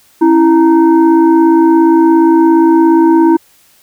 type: tone with frequency modulation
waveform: sine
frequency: 329.6 Hz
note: E4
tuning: in tune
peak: -4 dBFS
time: 0.21-3.37 s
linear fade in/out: 10 ms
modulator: 602 Hz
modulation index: 0.69
effects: white hiss -48 dBFS RMS until 3.82 s